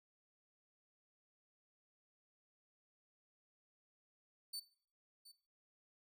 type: tone with echo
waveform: sawtooth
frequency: 4527 Hz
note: C#8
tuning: 36 cents sharp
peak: -40 dBFS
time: 4.53-4.6 s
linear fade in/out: 10 ms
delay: 720 ms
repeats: 1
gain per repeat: -15 dB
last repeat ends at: 5.32 s
effects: noise-tail reverb RT60 0.5 s tail -19 dB re dry